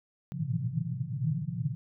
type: band-pass noise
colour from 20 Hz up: white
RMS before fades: -32 dBFS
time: 0.32-1.75 s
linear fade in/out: 0 ms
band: 110 to 170 Hz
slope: 96 dB/octave
effects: none